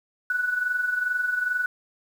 sine tone with amplitude modulation, 1480 Hz, F#6, in tune, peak -20 dBFS, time 0.3-1.66 s, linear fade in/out 2 ms, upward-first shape sine, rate 22.4 Hz, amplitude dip 60%, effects 8-bit

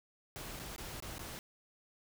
pink noise with dropouts, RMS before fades -45 dBFS, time 0.36-1.39 s, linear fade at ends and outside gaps 0 ms, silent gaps 0.592-0.597 / 0.762-0.781 / 1.002-1.024 / 1.182-1.193 s, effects none

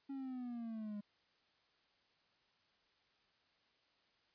triangle exponential sweep, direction down, 277.2 to 203.7 Hz, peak -40 dBFS, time 0.09-1.01 s, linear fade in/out 10 ms, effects white hiss -75 dBFS RMS until 4.34 s + resampled to 11025 Hz

